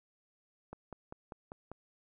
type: click train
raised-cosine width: 1 ms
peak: -30 dBFS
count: 6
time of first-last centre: 0.73-1.716 s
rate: 5.07 Hz
effects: none